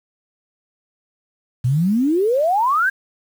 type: exponential sweep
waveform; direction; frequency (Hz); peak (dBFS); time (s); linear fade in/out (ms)
sine; up; 117 to 1644; -14; 1.64-2.9; 10
effects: 7-bit